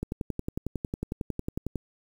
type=click train; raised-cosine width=3 ms; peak=-17 dBFS; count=20; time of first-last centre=0.03-1.757 s; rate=11 Hz; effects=8-bit